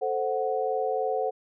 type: chord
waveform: sine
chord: F# diminished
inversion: first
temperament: equal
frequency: 440 / 523.3 / 740 Hz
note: A4 / C5 / F#5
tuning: 0 / 0 / 0 cents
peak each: -29 dBFS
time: 0.01-1.31 s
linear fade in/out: 20 ms
effects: none